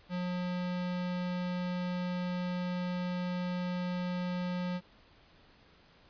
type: tone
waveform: square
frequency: 179.4 Hz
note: F3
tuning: 47 cents sharp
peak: -33 dBFS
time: 0.09-4.81 s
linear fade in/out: 50 ms
effects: pink hiss -61 dBFS RMS until 6.09 s + resampled to 11025 Hz